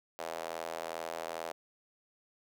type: tone with high-pass filter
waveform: square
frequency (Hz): 41.2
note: E1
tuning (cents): 0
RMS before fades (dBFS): -40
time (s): 0.19-1.52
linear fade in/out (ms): 0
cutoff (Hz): 610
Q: 2.5
effects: none